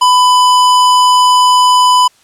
square tone, 999 Hz, B5, 20 cents sharp, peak -6 dBFS, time 0.01-2.08 s, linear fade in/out 10 ms, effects white hiss -49 dBFS RMS until 2.23 s + low-pass 9000 Hz 12 dB/octave

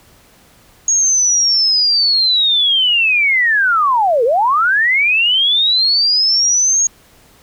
sine linear two-way sweep, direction down then up, 6645 to 440 to 6645 Hz, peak -10 dBFS, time 0.88-6.87 s, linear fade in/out 2 ms, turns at 4.24 s, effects pink hiss -48 dBFS RMS until 7.42 s

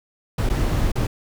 brown noise with dropouts, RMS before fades -20 dBFS, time 0.38-1.07 s, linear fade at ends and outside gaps 5 ms, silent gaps 0.492-0.498 / 0.918-0.955 s, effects none

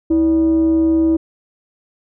sine tone with frequency modulation, 323.6 Hz, E4, 32 cents flat, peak -10 dBFS, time 0.1-1.17 s, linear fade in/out 10 ms, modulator 254 Hz, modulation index 0.28, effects tanh soft clip ceiling -7 dBFS

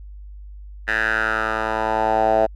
10% pulse tone with band-pass filter sweep, 110 Hz, A2, in tune, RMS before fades -20 dBFS, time 0.87-2.47 s, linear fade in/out 20 ms, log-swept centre 1800 to 670 Hz, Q 4.7, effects added 50 Hz sine -35 dBFS peak until 2.55 s

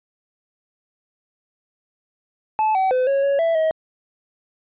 triangle tone with pitch steps, 867 / 761 / 509 / 551 / 558 / 662 / 636 Hz, A5 / F#5 / C5 / C#5 / C#5 / E5 / D#5, -26 / +48 / -48 / -11 / +11 / +7 / +38 cents, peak -14 dBFS, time 2.59-3.71 s, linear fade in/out 0 ms, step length 160 ms, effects resampled to 8000 Hz

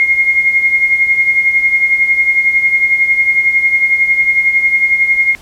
sine tone with tremolo, 2140 Hz, C7, 38 cents sharp, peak -5 dBFS, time 0-5.35 s, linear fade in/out 0 ms, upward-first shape triangle, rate 11 Hz, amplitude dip 70%, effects pink hiss -40 dBFS RMS until 5.41 s + low-pass 12000 Hz 12 dB/octave

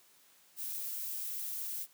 violet noise, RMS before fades -39 dBFS, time 0.56-1.87 s, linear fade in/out 50 ms, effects white hiss -64 dBFS RMS until 1.93 s + high-pass 150 Hz 12 dB/octave

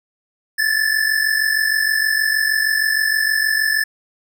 square tone pair together, 1722 / 1768.4 Hz, A6 / A6, -38 / +8 cents, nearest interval unison, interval 46 cents, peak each -19 dBFS, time 0.58-3.84 s, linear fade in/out 10 ms, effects none

